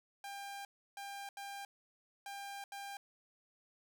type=tone bursts at uneven times; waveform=sawtooth; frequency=798 Hz; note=G5; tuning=31 cents sharp; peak=-40 dBFS; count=5; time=0.24-0.65 / 0.97-1.29 / 1.37-1.65 / 2.26-2.64 / 2.72-2.97 s; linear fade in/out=2 ms; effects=none